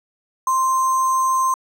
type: tone with sample-and-hold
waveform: sine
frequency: 1046.5 Hz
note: C6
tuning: in tune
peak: -15 dBFS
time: 0.47-1.54 s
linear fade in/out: 2 ms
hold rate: 7350 Hz
effects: low-pass 12000 Hz 12 dB/octave